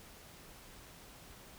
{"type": "silence", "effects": ["pink hiss -55 dBFS RMS until 1.58 s"]}